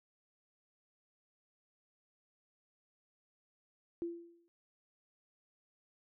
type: tone with exponential decay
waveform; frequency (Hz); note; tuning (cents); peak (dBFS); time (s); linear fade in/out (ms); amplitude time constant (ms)
sine; 340.6; F4; -43; -33; 4.02-4.48; 0; 100
effects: none